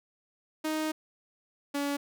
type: tone pair in turn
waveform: sawtooth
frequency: 311.5 / 284.3 Hz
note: D#4 / C#4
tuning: +2 / +44 cents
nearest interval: major second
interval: 158 cents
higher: first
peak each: -25 dBFS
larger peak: neither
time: 0.64-0.92 / 1.74-1.97 s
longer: first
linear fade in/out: 10 ms
effects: none